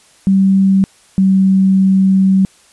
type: tone pair in turn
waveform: sine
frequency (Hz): 193.1 / 191.32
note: G3 / G3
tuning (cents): -26 / -42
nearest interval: unison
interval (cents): 16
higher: first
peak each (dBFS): -7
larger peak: neither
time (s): 0.27-0.84 / 1.18-2.45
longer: second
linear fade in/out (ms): 0
effects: white hiss -48 dBFS RMS until 2.72 s + resampled to 24000 Hz